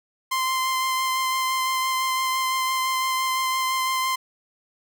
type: tone with vibrato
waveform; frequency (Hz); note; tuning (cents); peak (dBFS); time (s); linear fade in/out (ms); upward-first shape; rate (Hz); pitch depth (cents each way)
sawtooth; 1042; C6; -7; -18; 0.31-4.16; 10; sine; 5.9; 12
effects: none

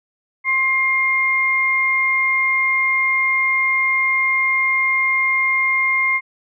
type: tone pair together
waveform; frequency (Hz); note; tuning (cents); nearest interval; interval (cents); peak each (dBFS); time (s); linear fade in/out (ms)
sine; 1060 / 2120; C6 / C7; +22 / +22; octave; 1200; -23 / -15; 0.44-6.21; 50
effects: none

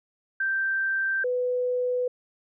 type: tone pair in turn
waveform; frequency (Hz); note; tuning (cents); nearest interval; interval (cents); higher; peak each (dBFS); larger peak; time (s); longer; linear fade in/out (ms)
sine; 1567 / 497.3; G6 / B4; -1 / +12; octave + minor sixth; 1987; first; -23; neither; 0.4-1.24 / 1.24-2.08; neither; 5
effects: none

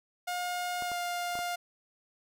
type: tone with pitch glide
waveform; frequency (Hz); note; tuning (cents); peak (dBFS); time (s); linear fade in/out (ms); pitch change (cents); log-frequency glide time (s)
sawtooth; 714 to 704.2; F5 to F5; +38 to +14; -28; 0.27-1.56; 10; -24; 0.84-0.95
type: clicks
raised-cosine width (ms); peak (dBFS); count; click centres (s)
1; -29; 4; 0.823 / 0.917 / 1.354 / 1.39
effects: none

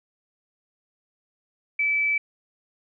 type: tone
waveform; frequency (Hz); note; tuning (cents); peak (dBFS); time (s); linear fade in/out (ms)
sine; 2308; D7; -31; -20; 1.79-2.18; 5
effects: none

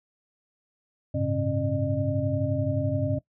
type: tone cluster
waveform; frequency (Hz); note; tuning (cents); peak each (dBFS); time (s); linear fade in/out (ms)
sine; 98.2 / 109.8 / 137.3 / 272.5 / 605; G2 / A2 / C#3 / C#4 / D#5; +4 / -3 / -16 / -29 / -49; -30; 1.14-3.19; 10
effects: noise-tail reverb RT60 0.1 s tail -19 dB re dry

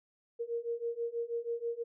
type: beating tone pair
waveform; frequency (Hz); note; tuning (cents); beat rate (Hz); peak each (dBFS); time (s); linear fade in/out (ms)
sine; 464.6 / 470.8; A#4 / A#4; -6 / +17; 6.2; -37 / -36; 0.39-1.84; 20
effects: none

